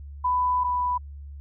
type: tone pair in turn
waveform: sine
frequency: 996 / 989.1 Hz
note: B5 / B5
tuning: +14 / +2 cents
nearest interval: unison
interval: 12 cents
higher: first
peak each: -20 / -22 dBFS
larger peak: first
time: 0.24-0.64 / 0.64-0.98 s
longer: first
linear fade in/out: 10 ms
effects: added 71 Hz sine -37 dBFS peak until 1.4 s